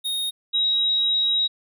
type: tone pair in turn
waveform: square / sine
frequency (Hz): 3722 / 3824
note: A#7 / A#7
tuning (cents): -3 / +43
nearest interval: unison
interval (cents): 46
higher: second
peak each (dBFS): -24 / -18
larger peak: second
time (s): 0.04-0.31 / 0.53-1.48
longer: second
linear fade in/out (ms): 20
effects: none